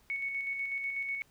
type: tone with tremolo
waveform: sine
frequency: 2217 Hz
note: C#7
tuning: in tune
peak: -31 dBFS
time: 0.1-1.22 s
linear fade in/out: 0 ms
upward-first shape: square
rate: 8.1 Hz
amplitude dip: 35%
effects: pink hiss -66 dBFS RMS until 1.3 s

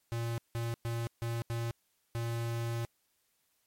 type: tone bursts at uneven times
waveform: square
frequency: 116.54 Hz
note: A#2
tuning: in tune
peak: -33 dBFS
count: 6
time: 0.12-0.38 / 0.55-0.74 / 0.85-1.07 / 1.22-1.42 / 1.5-1.71 / 2.15-2.85 s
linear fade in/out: 0 ms
effects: white hiss -75 dBFS RMS until 3.66 s + MP3 64 kbps

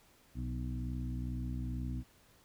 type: harmonic tone with a mistuned harmonic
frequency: 62.3 Hz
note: B1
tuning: 16 cents sharp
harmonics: 1 / 2 / 3 / 4 / 5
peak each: -38 / -40 / -48 / -43 / -50 dBFS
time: 0.34-2.04 s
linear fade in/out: 50 ms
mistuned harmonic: 3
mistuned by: -31 cents
effects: pink hiss -65 dBFS RMS until 2.44 s

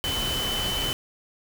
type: tone in noise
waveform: sine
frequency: 3032 Hz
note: F#7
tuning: 42 cents sharp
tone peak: -27 dBFS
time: 0.04-0.93 s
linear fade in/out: 0 ms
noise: pink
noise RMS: -30 dBFS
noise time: 0.04-0.93 s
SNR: 0 dB
effects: none

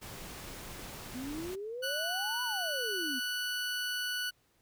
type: noise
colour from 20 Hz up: pink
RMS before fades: -45 dBFS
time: 0.01-1.56 s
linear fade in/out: 20 ms
type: exponential two-way sweep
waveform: sine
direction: up then down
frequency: 243.2 to 1007 to 243.2 Hz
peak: -37 dBFS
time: 1.14-3.2 s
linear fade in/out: 20 ms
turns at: 2.43 s
type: tone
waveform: 20% pulse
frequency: 1480 Hz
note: F#6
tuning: in tune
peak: -28 dBFS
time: 1.82-4.31 s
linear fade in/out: 20 ms
effects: pink hiss -71 dBFS RMS until 4.61 s

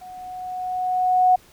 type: tone with level ramp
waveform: sine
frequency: 735 Hz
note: F#5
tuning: 12 cents flat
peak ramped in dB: -37 to -11 dBFS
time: 0.01-1.36 s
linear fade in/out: 10 ms
effects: pink hiss -52 dBFS RMS until 1.52 s

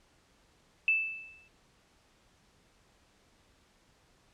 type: tone with exponential decay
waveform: sine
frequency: 2637 Hz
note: E7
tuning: in tune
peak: -21 dBFS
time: 0.88-1.48 s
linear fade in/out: 1 ms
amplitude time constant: 130 ms
effects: pink hiss -66 dBFS RMS until 4.33 s + low-pass 8000 Hz 12 dB/octave

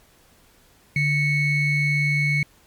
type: ring-modulated tone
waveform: triangle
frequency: 1033 Hz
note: C6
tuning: 22 cents flat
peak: -13 dBFS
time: 0.96-2.43 s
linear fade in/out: 2 ms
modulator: 1180 Hz
effects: pink hiss -56 dBFS RMS until 2.66 s + MP3 96 kbps

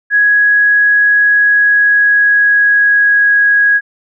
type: tone with pitch glide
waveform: sine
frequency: 1667 to 1655.5 Hz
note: G#6 to G#6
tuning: +6 to -6 cents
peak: -6 dBFS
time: 0.1-3.81 s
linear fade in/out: 50 ms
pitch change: -12 cents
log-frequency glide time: 1.24-3.38 s
effects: none

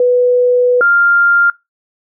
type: tone pair in turn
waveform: sine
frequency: 493.9 / 1397 Hz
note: B4 / F6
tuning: 0 / 0 cents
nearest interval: octave + tritone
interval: 1800 cents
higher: second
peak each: -7 dBFS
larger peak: neither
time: 0-0.81 / 0.81-1.5 s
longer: first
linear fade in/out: 2 ms
effects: noise-tail reverb RT60 0.2 s tail -22 dB re dry

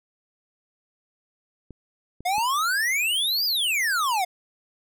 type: clicks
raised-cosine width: 3 ms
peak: -28 dBFS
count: 3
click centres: 1.707 / 2.206 / 2.382 s
type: exponential two-way sweep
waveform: square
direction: up then down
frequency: 698.5 to 5010 to 698.5 Hz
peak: -22 dBFS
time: 2.25-4.25 s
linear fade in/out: 10 ms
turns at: 3.45 s
effects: none

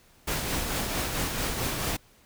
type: noise with tremolo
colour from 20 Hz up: pink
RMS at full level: -28 dBFS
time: 0.27-1.97 s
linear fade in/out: 10 ms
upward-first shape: triangle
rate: 4.5 Hz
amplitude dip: 40%
effects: pink hiss -59 dBFS RMS until 2.25 s

